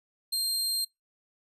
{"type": "tone", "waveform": "sawtooth", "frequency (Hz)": 4186, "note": "C8", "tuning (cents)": 0, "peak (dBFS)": -24, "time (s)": [0.32, 0.85], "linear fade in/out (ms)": 10, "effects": ["noise-tail reverb RT60 0.2 s tail -26 dB re dry", "resampled to 32000 Hz"]}